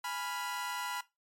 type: chord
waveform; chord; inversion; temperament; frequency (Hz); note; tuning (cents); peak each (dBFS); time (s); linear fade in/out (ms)
sawtooth; F diminished; first; equal; 830.6 / 987.8 / 1396.9; Ab5 / Cb6 / F6; 0 / 0 / 0; -39 / -34 / -38; 0.04-1.01; 5
effects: noise-tail reverb RT60 0.2 s tail -17 dB re dry + MP3 64 kbps